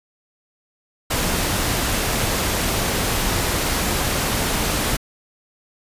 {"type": "noise", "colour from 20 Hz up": "pink", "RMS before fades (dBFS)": -21, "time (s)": [1.1, 4.97], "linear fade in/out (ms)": 10, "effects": ["resampled to 32000 Hz"]}